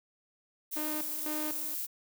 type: noise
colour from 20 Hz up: violet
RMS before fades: -36 dBFS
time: 0.71-1.87 s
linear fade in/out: 20 ms
type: tone with tremolo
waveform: sawtooth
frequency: 305.5 Hz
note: D#4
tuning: 32 cents flat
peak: -31 dBFS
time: 0.76-1.75 s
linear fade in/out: 10 ms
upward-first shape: square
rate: 2 Hz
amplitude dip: 80%
effects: none